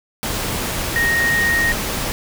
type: tone in noise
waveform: sine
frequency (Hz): 1864.7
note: A#6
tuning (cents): 0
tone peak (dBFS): -15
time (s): 0.96-1.72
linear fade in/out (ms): 0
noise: pink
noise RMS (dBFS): -23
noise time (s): 0.23-2.12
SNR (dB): +5
effects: none